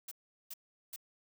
blue noise bursts, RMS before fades -44 dBFS, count 3, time 0.08-0.962 s, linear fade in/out 5 ms, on 34 ms, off 390 ms, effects none

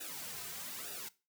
white noise with flanger, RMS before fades -44 dBFS, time 0-1.09 s, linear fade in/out 10 ms, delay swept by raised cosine 0.92 to 3.62 ms, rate 1.1 Hz, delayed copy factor -0.8, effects noise-tail reverb RT60 0.3 s tail -19 dB re dry

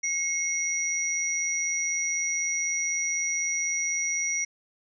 sine tone pair together, 2168 / 5768 Hz, C#7 / F#8, -39 / -45 cents, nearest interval octave + perfect fourth, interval 1694 cents, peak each -29 / -27 dBFS, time 0.03-4.45 s, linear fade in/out 10 ms, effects none

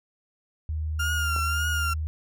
sine tone, 77.78 Hz, D#2, in tune, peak -26 dBFS, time 0.69-2.07 s, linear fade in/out 0 ms
35% pulse tone with vibrato, 1399 Hz, F6, 3 cents sharp, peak -24 dBFS, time 0.99-1.94 s, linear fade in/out 10 ms, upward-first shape triangle, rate 1.8 Hz, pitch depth 59 cents each way
clicks, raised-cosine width 1 ms, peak -24 / -31 dBFS, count 2, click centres 1.363 / 1.386 s
effects none

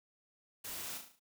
white noise with echo, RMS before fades -44 dBFS, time 0.64-0.98 s, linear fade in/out 10 ms, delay 36 ms, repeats 6, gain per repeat -5 dB, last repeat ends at 1.196 s, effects none

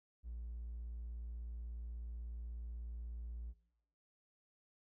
triangle tone, 58.2 Hz, A#1, 2 cents flat, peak -40 dBFS, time 0.23-3.54 s, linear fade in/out 50 ms, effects noise-tail reverb RT60 0.8 s tail -21 dB re dry + tanh soft clip ceiling -38 dBFS

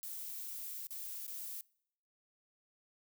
violet noise with dropouts, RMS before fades -44 dBFS, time 0.03-1.61 s, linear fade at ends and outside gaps 0 ms, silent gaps 0.869-0.907 / 1.266-1.279 s, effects noise-tail reverb RT60 0.7 s tail -25 dB re dry

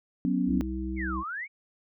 sine chord, F# suspended fourth, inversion none, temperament just, 185 / 246.7 / 277.5 Hz, F#3 / B3 / C#4, 0 / -2 / +2 cents, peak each -28 dBFS, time 0.25-0.61 s, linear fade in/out 0 ms
harmonic tone, 64.7 Hz, C2, 19 cents flat, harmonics 1 / 3 / 5, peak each -33 / -36 / -34 dBFS, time 0.46-1.24 s, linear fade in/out 50 ms
sine exponential two-way sweep, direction down then up, 2309 to 1016 to 2309 Hz, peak -32 dBFS, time 0.96-1.48 s, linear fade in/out 50 ms, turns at 1.19 s
effects none

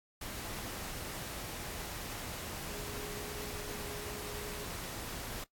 sine tone in noise, 415.3 Hz, G#4, in tune, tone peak -46 dBFS, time 2.7-4.65 s, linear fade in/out 5 ms, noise pink, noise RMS -42 dBFS, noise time 0.21-5.44 s, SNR -7 dB, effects noise-tail reverb RT60 0.1 s tail -18 dB re dry + AAC 64 kbps

